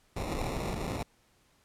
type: noise with sample-and-hold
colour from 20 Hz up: pink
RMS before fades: -34 dBFS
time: 0.16-1.03 s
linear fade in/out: 5 ms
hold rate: 1575 Hz
effects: pink hiss -67 dBFS RMS until 1.64 s + low-pass 12000 Hz 12 dB/octave